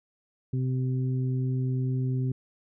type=harmonic tone; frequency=128.9 Hz; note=C3; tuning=26 cents flat; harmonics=1 / 2 / 3; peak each=-25 / -34 / -40 dBFS; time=0.53-2.32 s; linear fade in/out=5 ms; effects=none

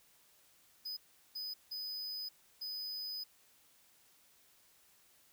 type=tone bursts at uneven times; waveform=square; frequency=5000 Hz; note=D#8; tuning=8 cents sharp; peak=-40 dBFS; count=4; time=0.85-0.97 / 1.35-1.54 / 1.71-2.29 / 2.61-3.24 s; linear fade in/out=10 ms; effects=white hiss -67 dBFS RMS until 5.32 s

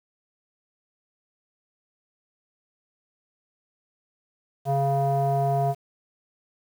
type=tone with low-pass filter; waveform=square; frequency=138.59 Hz; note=C#3; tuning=in tune; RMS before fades=-23 dBFS; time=4.65-5.75 s; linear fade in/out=50 ms; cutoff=750 Hz; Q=9.3; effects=8-bit

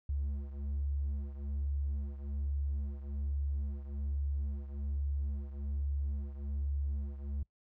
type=beating tone pair; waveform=triangle; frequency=70.1 / 71.3 Hz; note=C#2 / C#2; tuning=+20 / +49 cents; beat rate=1.2 Hz; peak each=-31 / -35 dBFS; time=0.09-7.43 s; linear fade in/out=5 ms; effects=noise-tail reverb RT60 0.1 s tail -25 dB re dry + tanh soft clip ceiling -29 dBFS

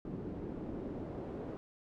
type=noise with band-pass filter sweep; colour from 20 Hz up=brown; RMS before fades=-42 dBFS; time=0.05-1.57 s; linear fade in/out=0 ms; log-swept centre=280 to 440 Hz; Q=1.4; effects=none

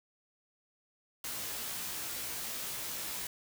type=noise with comb filter; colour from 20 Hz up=white; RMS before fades=-39 dBFS; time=1.24-3.27 s; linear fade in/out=2 ms; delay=17 ms; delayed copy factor=+0.95; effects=none

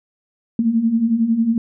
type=beating tone pair; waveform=sine; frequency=220 / 231 Hz; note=A3 / A#3; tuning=0 / -16 cents; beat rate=11 Hz; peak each=-21 / -15 dBFS; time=0.59-1.58 s; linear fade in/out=2 ms; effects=none

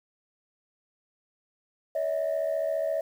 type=tone pair together; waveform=sine; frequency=567.4 / 642 Hz; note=C#5 / E5; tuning=+40 / -46 cents; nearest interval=major second; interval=214 cents; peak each=-28 / -26 dBFS; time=1.95-3.01 s; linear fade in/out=5 ms; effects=tanh soft clip ceiling -21 dBFS + 9-bit

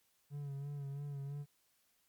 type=tone with vibrato; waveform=triangle; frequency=141.5 Hz; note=C#3; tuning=36 cents sharp; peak=-38 dBFS; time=0.3-1.46 s; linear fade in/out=50 ms; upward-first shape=sine; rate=3 Hz; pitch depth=42 cents each way; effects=white hiss -75 dBFS RMS until 2.08 s + MP3 96 kbps

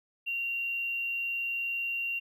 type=tone with hard clipping; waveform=triangle; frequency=2761 Hz; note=F7; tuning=20 cents flat; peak=-30 dBFS; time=0.26-2.2 s; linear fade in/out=20 ms; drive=3 dB; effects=none

